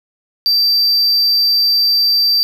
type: tone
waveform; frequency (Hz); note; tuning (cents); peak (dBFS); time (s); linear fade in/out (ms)
triangle; 4676; D8; -8; -9; 0.46-2.43; 0
effects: none